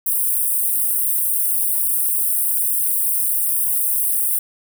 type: high-pass noise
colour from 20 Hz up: white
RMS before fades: -19 dBFS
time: 0.06-4.39 s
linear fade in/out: 5 ms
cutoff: 8600 Hz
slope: 96 dB/octave
effects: none